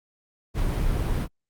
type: noise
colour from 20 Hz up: brown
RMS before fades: -24 dBFS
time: 0.54-1.28 s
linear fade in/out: 50 ms
effects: Opus 48 kbps